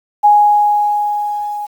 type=tone with level ramp; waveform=sine; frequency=830.6 Hz; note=G#5; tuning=in tune; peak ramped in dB=-4 to -20 dBFS; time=0.23-1.67 s; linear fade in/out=20 ms; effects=7-bit